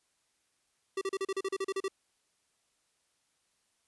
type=tone bursts; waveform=square; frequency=387.2 Hz; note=G4; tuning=21 cents flat; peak=-31 dBFS; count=12; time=0.97-1.882 s; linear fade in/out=5 ms; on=43 ms; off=36 ms; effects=white hiss -75 dBFS RMS until 3.87 s + resampled to 24000 Hz